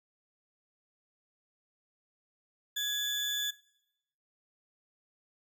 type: tone pair together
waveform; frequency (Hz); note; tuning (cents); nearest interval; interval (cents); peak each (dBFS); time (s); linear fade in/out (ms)
35% pulse; 1674 / 3482; G#6 / A7; +13 / -19; octave + minor second; 1268; -36 / -30; 2.76-3.51; 10
effects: noise-tail reverb RT60 0.8 s tail -19 dB re dry